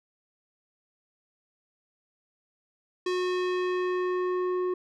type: tone with low-pass filter sweep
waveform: square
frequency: 363.9 Hz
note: F#4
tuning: 29 cents flat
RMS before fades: -28 dBFS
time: 3.06-4.74 s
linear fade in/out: 5 ms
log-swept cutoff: 5200 to 880 Hz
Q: 0.98
effects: none